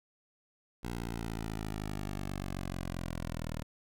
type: linear sweep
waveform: 10% pulse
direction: down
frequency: 59.3 to 38.83 Hz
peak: -28 dBFS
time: 0.83-3.63 s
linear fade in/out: 10 ms
effects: none